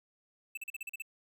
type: tone bursts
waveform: square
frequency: 2637 Hz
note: E7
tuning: in tune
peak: -38 dBFS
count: 8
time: 0.55-1.022 s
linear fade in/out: 5 ms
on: 24 ms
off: 40 ms
effects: none